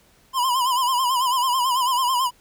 square tone with vibrato, 1012 Hz, B5, 42 cents sharp, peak -19 dBFS, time 0.33-2.31 s, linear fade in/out 50 ms, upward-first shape sine, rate 9.1 Hz, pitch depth 90 cents each way, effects pink hiss -57 dBFS RMS until 2.4 s

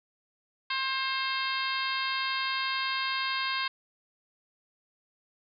harmonic tone, 531 Hz, C5, 25 cents sharp, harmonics 2 / 3 / 4 / 5 / 6 / 7 / 8 / 9, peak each -33 / -35 / -36 / -37 / -38 / -38 / -39 / -40 dBFS, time 0.7-3.68 s, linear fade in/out 5 ms, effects none

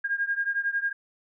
sine beating tone pair, 1616 / 1627 Hz, G#6 / G#6, -48 / -36 cents, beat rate 11 Hz, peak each -27 / -29 dBFS, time 0.04-0.93 s, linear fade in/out 10 ms, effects none

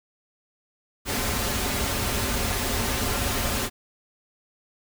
pink noise with comb filter, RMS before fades -26 dBFS, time 1.05-3.7 s, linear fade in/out 50 ms, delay 6.2 ms, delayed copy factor -0.6, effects none

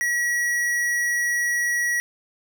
sine tone with tanh clipping, 1921 Hz, B6, 48 cents flat, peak -22 dBFS, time 0.01-2 s, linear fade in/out 0 ms, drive 17 dB, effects none

